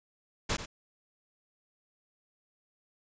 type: noise with echo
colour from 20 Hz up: pink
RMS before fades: -30 dBFS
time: 0.49-0.57 s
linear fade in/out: 10 ms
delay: 90 ms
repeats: 1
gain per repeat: -11 dB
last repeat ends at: 0.66 s
effects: resampled to 16000 Hz